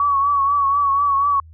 sine tone with vibrato, 1126 Hz, C#6, 27 cents sharp, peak -14 dBFS, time 0-1.4 s, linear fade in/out 2 ms, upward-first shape triangle, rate 4.1 Hz, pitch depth 54 cents each way, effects added 80 Hz sine -40 dBFS peak until 1.53 s

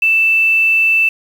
sine tone with quantisation, 2650 Hz, E7, 9 cents sharp, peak -9 dBFS, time 0.02-1.09 s, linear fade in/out 5 ms, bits 6, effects none

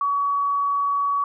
sine tone, 1131 Hz, C#6, 34 cents sharp, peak -19 dBFS, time 0.01-1.24 s, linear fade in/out 2 ms, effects none

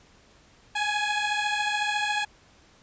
15% pulse beating tone pair, 830.6 / 844.6 Hz, G#5 / G#5, 0 / +29 cents, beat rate 14 Hz, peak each -20 / -23 dBFS, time 0.75-2.25 s, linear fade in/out 10 ms, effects pink hiss -57 dBFS RMS until 2.82 s + resampled to 16000 Hz

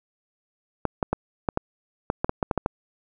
clicks, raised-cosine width 1 ms, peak -8 dBFS, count 12, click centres 0.853 / 1.028 / 1.13 / 1.488 / 1.574 / 2.101 / 2.245 / 2.294 / 2.428 / 2.512 / 2.577 / 2.661 s, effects none

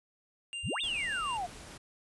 square tone with tremolo, 2793 Hz, F7, 1 cent flat, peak -36 dBFS, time 0.53-1.37 s, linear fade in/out 0 ms, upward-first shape triangle, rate 6.8 Hz, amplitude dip 40%
sine exponential two-way sweep, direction up then down, 56.2 to 3729 to 674 Hz, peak -32 dBFS, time 0.63-1.47 s, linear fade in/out 20 ms, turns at 0.81 s
pink noise, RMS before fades -48 dBFS, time 0.83-1.78 s, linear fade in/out 10 ms
effects resampled to 24000 Hz

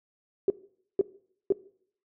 sine tone bursts, 389.4 Hz, G4, 12 cents flat, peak -18 dBFS, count 3, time 0.48-1.523 s, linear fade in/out 2 ms, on 21 ms, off 490 ms, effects noise-tail reverb RT60 0.6 s tail -20 dB re dry

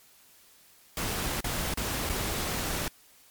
pink noise with dropouts, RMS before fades -31 dBFS, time 0.97-2.88 s, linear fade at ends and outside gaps 1 ms, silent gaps 1.406-1.443 / 1.739-1.773 / 2.092-2.096 s, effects white hiss -58 dBFS RMS until 3.3 s + MP3 96 kbps

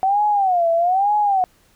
sine tone with vibrato, 748 Hz, F#5, 19 cents sharp, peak -14 dBFS, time 0.03-1.44 s, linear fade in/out 0 ms, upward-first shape sine, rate 1.1 Hz, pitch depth 200 cents each way, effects pink hiss -57 dBFS RMS until 1.75 s

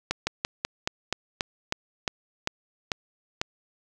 slowing click train, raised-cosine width 0.2 ms, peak -8 dBFS, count 12, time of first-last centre 0.11-3.415 s, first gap 160 ms, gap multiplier 1.12, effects none

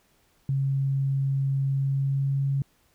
sine tone with pitch glide, 136.5 to 137.85 Hz, C#3 to C#3, -26 to -9 cents, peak -22 dBFS, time 0.49-2.62 s, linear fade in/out 2 ms, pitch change +17 cents, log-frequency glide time 1.72-2.45 s, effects pink hiss -65 dBFS RMS until 2.94 s

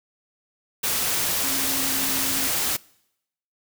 sine tone in noise, 269.1 Hz, C4, 49 cents sharp, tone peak -33 dBFS, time 1.43-2.48 s, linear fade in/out 10 ms, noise white, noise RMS -24 dBFS, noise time 0.83-2.77 s, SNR -12 dB, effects noise-tail reverb RT60 0.8 s tail -24 dB re dry

